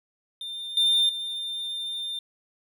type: tone with level steps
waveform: triangle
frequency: 3603 Hz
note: A7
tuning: 40 cents sharp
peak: -31 / -17 / -28 dBFS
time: 0.41-2.19 s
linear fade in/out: 2 ms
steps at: 0.77 / 1.09 s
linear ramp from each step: 2 ms
effects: none